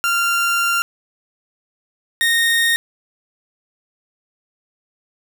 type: tone pair in turn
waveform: 30% pulse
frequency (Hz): 1387 / 1851.4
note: F6 / A#6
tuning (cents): -12 / -12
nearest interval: perfect fourth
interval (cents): 500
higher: second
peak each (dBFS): -13 / -11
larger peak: second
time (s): 0.04-0.82 / 2.21-2.76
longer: first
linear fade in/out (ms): 0
effects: none